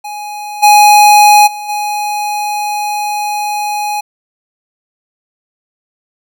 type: tone with level steps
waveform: square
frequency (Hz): 833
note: G#5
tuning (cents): +5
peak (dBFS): -22 / -3 / -22 / -15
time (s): 0.04-4.01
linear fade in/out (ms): 10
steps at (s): 0.62 / 1.46 / 1.68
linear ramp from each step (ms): 20
effects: none